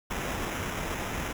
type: noise with sample-and-hold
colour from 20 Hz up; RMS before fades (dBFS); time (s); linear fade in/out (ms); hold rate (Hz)
pink; -33; 0.1-1.33; 10; 4410
effects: none